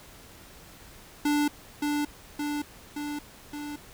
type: tone with echo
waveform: square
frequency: 293.7 Hz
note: D4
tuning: in tune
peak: -23 dBFS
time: 1.25-1.48 s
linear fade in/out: 5 ms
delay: 570 ms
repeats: 4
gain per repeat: -3 dB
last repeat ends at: 3.76 s
effects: pink hiss -50 dBFS RMS until 3.93 s